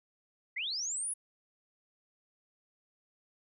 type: linear sweep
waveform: sine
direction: up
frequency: 1902 to 10548 Hz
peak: -33 dBFS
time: 0.56-1.14 s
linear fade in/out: 10 ms
effects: none